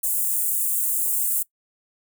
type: high-pass noise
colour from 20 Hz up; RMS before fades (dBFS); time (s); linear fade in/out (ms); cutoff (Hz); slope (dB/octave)
white; -23; 0.03-1.43; 10; 7700; 48
effects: noise-tail reverb RT60 0.1 s tail -21 dB re dry